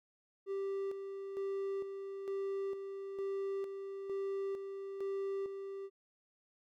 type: tone with tremolo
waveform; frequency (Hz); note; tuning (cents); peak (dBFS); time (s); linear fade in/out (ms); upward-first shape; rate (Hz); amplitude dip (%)
triangle; 392; G4; 0; -33; 0.46-5.9; 50; square; 1.1; 50
effects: none